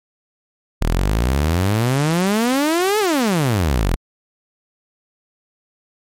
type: exponential two-way sweep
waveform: sawtooth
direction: up then down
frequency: 37.12 to 440 to 37.12 Hz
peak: -11 dBFS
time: 0.81-3.96 s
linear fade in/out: 10 ms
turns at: 2.99 s
effects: MP3 64 kbps